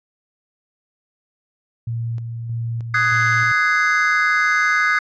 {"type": "tone with tremolo", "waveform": "sine", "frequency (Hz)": 116, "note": "A#2", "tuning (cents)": -8, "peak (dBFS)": -21, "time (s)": [1.87, 3.52], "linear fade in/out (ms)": 5, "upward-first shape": "square", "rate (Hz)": 1.6, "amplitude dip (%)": 40}
{"type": "chord", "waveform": "triangle", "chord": "Ab dominant seventh", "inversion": "second", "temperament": "just", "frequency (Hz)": [1245.9, 1495.1, 1661.2, 2077], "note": ["Eb6", "Gb6", "Ab6", "C7"], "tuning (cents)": [2, 18, 0, -13], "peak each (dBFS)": -18, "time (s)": [2.94, 4.99], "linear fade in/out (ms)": 5}
{"effects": ["tanh soft clip ceiling -5 dBFS", "resampled to 16000 Hz"]}